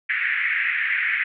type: band-pass noise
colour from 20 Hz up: pink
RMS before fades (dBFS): -23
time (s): 0.09-1.24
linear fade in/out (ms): 10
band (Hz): 1700 to 2300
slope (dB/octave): 48
effects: none